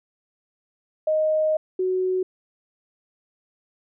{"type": "tone pair in turn", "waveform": "sine", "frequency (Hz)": [622.3, 371], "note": ["D#5", "F#4"], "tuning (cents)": [0, 5], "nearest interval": "major sixth", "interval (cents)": 895, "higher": "first", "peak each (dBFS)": [-18, -20], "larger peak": "first", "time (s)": [[1.07, 1.57], [1.79, 2.23]], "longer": "first", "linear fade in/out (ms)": 5, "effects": []}